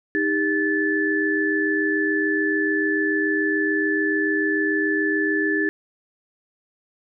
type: tone cluster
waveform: sine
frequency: 312.8 / 399.7 / 1742 Hz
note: D#4 / G4 / A6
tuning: +9 / +34 / -18 cents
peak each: -23 / -25 / -22 dBFS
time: 0.15-5.69 s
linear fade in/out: 0 ms
effects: none